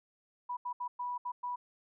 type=tone bursts at uneven times; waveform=sine; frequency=981 Hz; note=B5; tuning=12 cents flat; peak=-34 dBFS; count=6; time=0.49-0.57 / 0.65-0.73 / 0.8-0.88 / 0.99-1.18 / 1.25-1.32 / 1.43-1.56 s; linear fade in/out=10 ms; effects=none